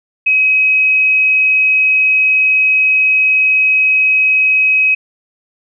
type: tone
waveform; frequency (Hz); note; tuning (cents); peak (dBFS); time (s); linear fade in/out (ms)
sine; 2541; D#7; +36; -8; 0.26-4.95; 10
effects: none